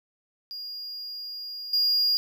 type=tone with level steps; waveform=triangle; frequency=4839 Hz; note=D#8; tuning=49 cents flat; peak=-33 / -19 dBFS; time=0.51-2.17 s; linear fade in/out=0 ms; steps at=1.73 s; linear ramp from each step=5 ms; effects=none